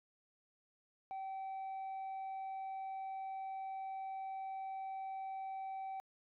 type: tone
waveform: sine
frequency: 770 Hz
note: G5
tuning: 31 cents flat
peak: -38 dBFS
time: 1.11-6 s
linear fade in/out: 0 ms
effects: tanh soft clip ceiling -40 dBFS